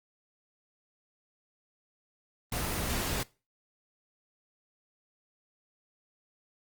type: noise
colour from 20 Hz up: pink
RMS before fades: -32 dBFS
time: 2.52-3.23 s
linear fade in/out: 2 ms
effects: noise-tail reverb RT60 0.3 s tail -21 dB re dry + Opus 24 kbps

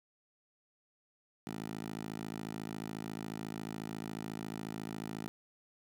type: tone with high-pass filter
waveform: 10% pulse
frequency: 54.1 Hz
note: A1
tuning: 29 cents flat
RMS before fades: -42 dBFS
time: 1.47-5.28 s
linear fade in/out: 0 ms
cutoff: 190 Hz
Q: 1.3
effects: none

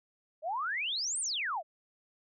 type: exponential two-way sweep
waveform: sine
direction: up then down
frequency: 587.3 to 9397 to 587.3 Hz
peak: -31 dBFS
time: 0.42-1.63 s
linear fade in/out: 50 ms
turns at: 1.2 s
effects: none

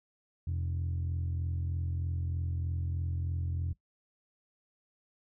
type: tone pair together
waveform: sine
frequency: 85.6 / 128.81 Hz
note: F2 / C3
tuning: -34 / -27 cents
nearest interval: perfect fifth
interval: 707 cents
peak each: -30 / -36 dBFS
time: 0.47-3.73 s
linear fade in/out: 5 ms
effects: noise-tail reverb RT60 0.1 s tail -18 dB re dry + tanh soft clip ceiling -27 dBFS

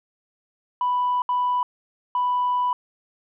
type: tone bursts at uneven times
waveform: sine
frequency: 989 Hz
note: B5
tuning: 2 cents sharp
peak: -18 dBFS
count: 3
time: 0.81-1.22 / 1.29-1.63 / 2.15-2.73 s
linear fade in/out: 2 ms
effects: tanh soft clip ceiling -16 dBFS

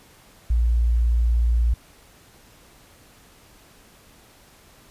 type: tone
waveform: sine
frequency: 58.27 Hz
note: A#1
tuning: in tune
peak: -16 dBFS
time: 0.5-1.74 s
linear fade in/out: 5 ms
effects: pink hiss -52 dBFS RMS until 4.9 s + resampled to 32000 Hz

